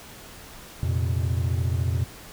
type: chord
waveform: triangle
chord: F suspended fourth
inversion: none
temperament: equal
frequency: 87.31 / 116.54 / 130.81 Hz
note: F2 / Bb2 / C3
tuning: 0 / 0 / 0 cents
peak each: -22 / -25 / -28 dBFS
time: 0.83-2.04 s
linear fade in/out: 0 ms
effects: pink hiss -44 dBFS RMS until 2.32 s